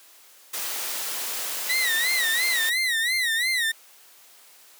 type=noise; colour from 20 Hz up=white; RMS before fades=-30 dBFS; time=0.53-2.7 s; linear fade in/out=10 ms
type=tone with vibrato; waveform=30% pulse; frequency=1938 Hz; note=B6; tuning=33 cents flat; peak=-19 dBFS; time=1.69-3.72 s; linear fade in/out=10 ms; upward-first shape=sine; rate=2.9 Hz; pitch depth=140 cents each way
effects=white hiss -52 dBFS RMS until 4.79 s + high-pass 400 Hz 12 dB/octave